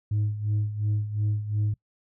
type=tone with tremolo; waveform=sine; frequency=105.2 Hz; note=G#2; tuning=23 cents sharp; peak=-19 dBFS; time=0.11-1.74 s; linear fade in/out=5 ms; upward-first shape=sine; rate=2.8 Hz; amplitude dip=75%; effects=noise-tail reverb RT60 0.1 s tail -24 dB re dry + tanh soft clip ceiling -20 dBFS